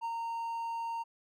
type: tone with ADSR envelope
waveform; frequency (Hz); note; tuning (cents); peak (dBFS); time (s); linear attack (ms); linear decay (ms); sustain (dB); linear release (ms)
triangle; 922; A#5; -19; -30; 0.01-1.04; 36; 50; -2; 23
effects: none